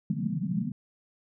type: band-pass noise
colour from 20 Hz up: white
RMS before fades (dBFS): -30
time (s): 0.1-0.72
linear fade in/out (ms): 2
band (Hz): 130 to 240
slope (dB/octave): 96
effects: none